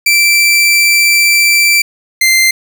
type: tone pair in turn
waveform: sawtooth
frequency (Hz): 2339 / 2084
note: D7 / C7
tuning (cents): -8 / -7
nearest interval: major second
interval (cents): 199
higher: first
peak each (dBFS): -3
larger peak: neither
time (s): 0.06-1.82 / 2.21-2.51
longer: first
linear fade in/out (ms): 5
effects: none